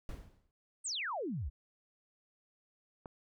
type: noise with exponential decay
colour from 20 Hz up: brown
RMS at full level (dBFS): -40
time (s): 0.09-0.51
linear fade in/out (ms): 1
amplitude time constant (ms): 91
type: exponential sweep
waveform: sine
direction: down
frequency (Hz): 9140 to 53.9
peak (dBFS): -35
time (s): 0.84-1.5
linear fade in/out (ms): 20
type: click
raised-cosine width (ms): 1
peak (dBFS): -31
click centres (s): 3.058
effects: none